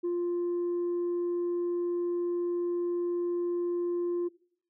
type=tone; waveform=sine; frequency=349.2 Hz; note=F4; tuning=in tune; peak=-25 dBFS; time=0.03-4.29 s; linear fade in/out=20 ms; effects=noise-tail reverb RT60 0.6 s tail -21 dB re dry + tanh soft clip ceiling -26 dBFS